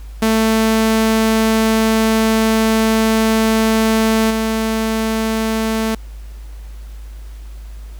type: tone with level steps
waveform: sawtooth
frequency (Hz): 221.7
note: A3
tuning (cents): +13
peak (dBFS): -8 / -12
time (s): 0.22-5.95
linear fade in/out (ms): 5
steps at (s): 4.3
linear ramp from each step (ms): 10
effects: added 52 Hz sine -29 dBFS peak until 7.99 s + pink hiss -48 dBFS RMS until 7.99 s